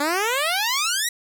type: exponential sweep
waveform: 10% pulse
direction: up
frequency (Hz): 280 to 1975.5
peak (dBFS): -12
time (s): 0-1.09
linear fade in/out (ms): 5
effects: none